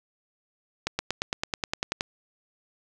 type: accelerating click train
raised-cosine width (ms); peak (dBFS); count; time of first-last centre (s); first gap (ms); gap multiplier
0.2; -9; 12; 0.87-2.009; 120; 0.97
effects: none